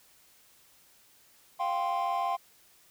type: chord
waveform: triangle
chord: F suspended second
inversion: none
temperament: equal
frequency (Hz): 698.5 / 784 / 1046.5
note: F5 / G5 / C6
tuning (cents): 0 / 0 / 0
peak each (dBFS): -29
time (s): 1.59-2.37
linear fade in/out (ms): 20
effects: tanh soft clip ceiling -21 dBFS + white hiss -61 dBFS RMS until 2.9 s